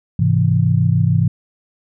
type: chord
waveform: sine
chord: Ab augmented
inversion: none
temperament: equal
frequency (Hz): 103.83 / 130.81 / 164.81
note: Ab2 / C3 / E3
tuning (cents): 0 / 0 / 0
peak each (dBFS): -16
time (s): 0.19-1.28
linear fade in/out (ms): 5
effects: none